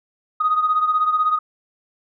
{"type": "beating tone pair", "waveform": "sine", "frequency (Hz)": [1244.5, 1260.5], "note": ["D#6", "D#6"], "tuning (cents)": [0, 22], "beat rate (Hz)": 16, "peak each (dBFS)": [-16, -22], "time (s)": [0.4, 1.39], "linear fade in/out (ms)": 10, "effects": ["tanh soft clip ceiling -9 dBFS"]}